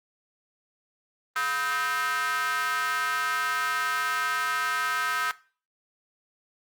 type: tone with high-pass filter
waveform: square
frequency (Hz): 141.8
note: C#3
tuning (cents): +40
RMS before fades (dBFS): -27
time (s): 1.36-5.31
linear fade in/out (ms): 0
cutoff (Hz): 1400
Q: 6.2
effects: noise-tail reverb RT60 0.4 s tail -20 dB re dry + Opus 24 kbps